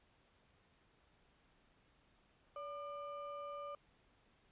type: ring-modulated tone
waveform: triangle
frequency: 889 Hz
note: A5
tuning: 18 cents sharp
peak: -39 dBFS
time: 2.56-3.75 s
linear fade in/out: 2 ms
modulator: 315 Hz
effects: pink hiss -72 dBFS RMS until 4.51 s + resampled to 8000 Hz